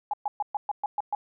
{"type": "tone bursts", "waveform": "sine", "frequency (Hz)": 830.6, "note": "G#5", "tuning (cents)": 0, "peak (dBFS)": -24, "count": 8, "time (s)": [0.11, 1.15], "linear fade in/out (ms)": 2, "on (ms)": 25, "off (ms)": 120, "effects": []}